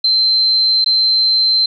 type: tone with dropouts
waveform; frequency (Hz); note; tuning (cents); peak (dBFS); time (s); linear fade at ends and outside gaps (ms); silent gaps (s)
sine; 4107; C8; -33; -10; 0.04-1.66; 5; 0.845-0.86
effects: none